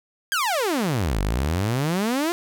sawtooth exponential two-way sweep, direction down then up, 1661.2 to 45.94 to 355.6 Hz, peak -17 dBFS, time 0.32-2.32 s, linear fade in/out 0 ms, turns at 1.2 s, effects none

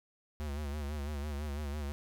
square tone with vibrato, 73.1 Hz, D2, 7 cents flat, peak -36 dBFS, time 0.4-1.92 s, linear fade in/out 0 ms, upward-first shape sine, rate 6 Hz, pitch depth 77 cents each way, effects none

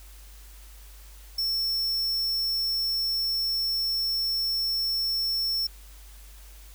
square tone, 5400 Hz, E8, 41 cents sharp, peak -25 dBFS, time 1.38-5.67 s, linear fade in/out 5 ms, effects added 50 Hz sine -45 dBFS peak until 6.74 s + white hiss -53 dBFS RMS until 6.74 s

